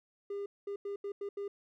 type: tone bursts at uneven times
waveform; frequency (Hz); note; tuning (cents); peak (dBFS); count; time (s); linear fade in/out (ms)
triangle; 402.4; G4; +45; -33; 6; 0.3-0.46 / 0.67-0.76 / 0.85-0.96 / 1.04-1.12 / 1.21-1.29 / 1.37-1.48; 5
effects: tanh soft clip ceiling -29 dBFS